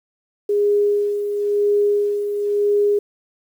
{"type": "tone with tremolo", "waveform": "sine", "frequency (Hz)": 410.7, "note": "G#4", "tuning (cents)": -19, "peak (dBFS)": -13, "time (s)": [0.49, 2.99], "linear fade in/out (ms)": 5, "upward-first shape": "sine", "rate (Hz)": 0.97, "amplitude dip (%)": 55, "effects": ["8-bit"]}